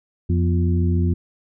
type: harmonic tone with a mistuned harmonic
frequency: 87.31 Hz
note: F2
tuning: in tune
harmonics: 1 / 2 / 3 / 4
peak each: -17 / -23 / -27 / -29 dBFS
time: 0.29-1.14 s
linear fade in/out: 10 ms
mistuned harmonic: 3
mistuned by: -92 cents
effects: none